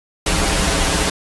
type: noise with comb filter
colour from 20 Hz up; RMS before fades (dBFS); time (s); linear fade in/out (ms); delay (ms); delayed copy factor
pink; -17; 0.26-1.1; 5; 8.3; -1
effects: resampled to 24000 Hz